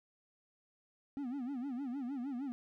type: tone with vibrato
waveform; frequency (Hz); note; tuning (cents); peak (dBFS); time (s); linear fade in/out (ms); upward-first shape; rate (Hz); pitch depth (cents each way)
triangle; 261.8; C4; +1; -35; 1.17-2.52; 0; sine; 6.5; 170
effects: none